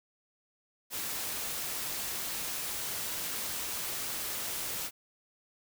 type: noise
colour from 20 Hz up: white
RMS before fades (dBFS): -36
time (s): 0.9-4.91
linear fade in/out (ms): 50
effects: none